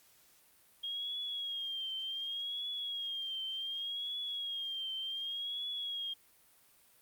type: tone with vibrato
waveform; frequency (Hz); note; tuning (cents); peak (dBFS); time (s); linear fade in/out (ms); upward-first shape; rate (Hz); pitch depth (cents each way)
sine; 3251; G#7; -38; -36; 0.83-6.14; 10; triangle; 0.67; 79
effects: white hiss -65 dBFS RMS until 7.01 s + Opus 48 kbps